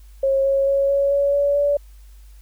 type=tone with pitch steps; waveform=sine; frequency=542 / 547.3 / 552.7 / 558.2 / 563.7 / 569.3 / 574.9 Hz; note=C#5 / C#5 / C#5 / C#5 / C#5 / C#5 / D5; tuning=-39 / -22 / -5 / +12 / +29 / +46 / -37 cents; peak=-15 dBFS; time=0.23-1.77 s; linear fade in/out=5 ms; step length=220 ms; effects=added 50 Hz sine -41 dBFS peak until 2.41 s + white hiss -58 dBFS RMS until 2.41 s